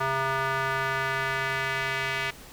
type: tone with band-pass filter sweep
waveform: square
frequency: 134 Hz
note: C3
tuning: 42 cents sharp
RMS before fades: -28 dBFS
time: 0-2.31 s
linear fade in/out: 10 ms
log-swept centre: 1200 to 2200 Hz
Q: 1.9
effects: pink hiss -47 dBFS RMS until 2.52 s